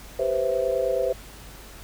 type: chord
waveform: sine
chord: C major seventh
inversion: second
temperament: equal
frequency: 392 / 493.9 / 523.3 / 659.3 Hz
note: G4 / B4 / C5 / E5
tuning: 0 / 0 / 0 / 0 cents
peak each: -30 / -27 / -24 / -29 dBFS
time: 0.19-1.13 s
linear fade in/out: 5 ms
effects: added 50 Hz sine -45 dBFS peak until 1.83 s + pink hiss -45 dBFS RMS until 1.83 s